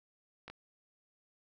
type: clicks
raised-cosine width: 0.3 ms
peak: -30 dBFS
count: 2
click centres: 0.48 / 0.5 s
effects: none